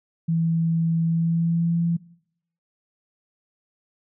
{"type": "tone with pitch glide", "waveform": "sine", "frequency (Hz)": [164.81, 169.05], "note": ["E3", "E3"], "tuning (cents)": [0, 44], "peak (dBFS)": -19, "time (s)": [0.28, 1.97], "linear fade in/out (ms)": 10, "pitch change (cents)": 44, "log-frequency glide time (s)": [1.04, 1.78], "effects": ["noise-tail reverb RT60 0.7 s tail -21 dB re dry"]}